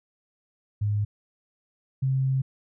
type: tone pair in turn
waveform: sine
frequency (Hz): 103.83 / 133.04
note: G#2 / C3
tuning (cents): 0 / +29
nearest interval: major third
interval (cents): 429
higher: second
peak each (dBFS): -22 / -21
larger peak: second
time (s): 0.81-1.05 / 2.02-2.42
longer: second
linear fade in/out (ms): 10
effects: none